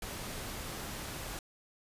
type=noise; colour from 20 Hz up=pink; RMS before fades=-41 dBFS; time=0.02-1.39 s; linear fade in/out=2 ms; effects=resampled to 32000 Hz